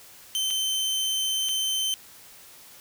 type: tone with dropouts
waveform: sawtooth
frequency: 3088 Hz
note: G7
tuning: 27 cents flat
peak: -21 dBFS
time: 0.35-1.94 s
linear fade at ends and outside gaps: 0 ms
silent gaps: 0.504-0.508 / 1.487-1.491 s
effects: white hiss -49 dBFS RMS until 2.8 s